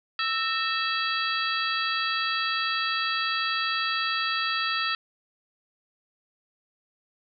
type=harmonic tone with a mistuned harmonic; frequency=659.3 Hz; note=E5; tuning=in tune; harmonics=2 / 3 / 4 / 5 / 6 / 7; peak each=-29 / -31 / -32 / -33 / -34 / -34 dBFS; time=0.19-4.95 s; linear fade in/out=2 ms; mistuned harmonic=3; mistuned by=-130 cents; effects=none